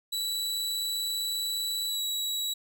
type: tone with pitch glide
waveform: sawtooth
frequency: 3941 to 3891 Hz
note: B7 to B7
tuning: -4 to -27 cents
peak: -26 dBFS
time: 0.12-2.54 s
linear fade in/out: 10 ms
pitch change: -23 cents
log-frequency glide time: 1.88-2.01 s
effects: none